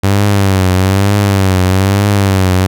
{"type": "tone with vibrato", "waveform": "sawtooth", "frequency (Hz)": 97, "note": "G2", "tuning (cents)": -18, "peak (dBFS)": -4, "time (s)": [0.03, 2.67], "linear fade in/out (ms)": 10, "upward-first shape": "triangle", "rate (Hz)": 1.1, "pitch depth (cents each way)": 100, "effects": []}